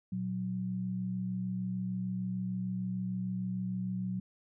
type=tone pair together; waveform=sine; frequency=118.36 / 185 Hz; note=A#2 / F#3; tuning=+27 / 0 cents; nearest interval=minor sixth; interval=773 cents; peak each=-39 / -33 dBFS; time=0.12-4.2 s; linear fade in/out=5 ms; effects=none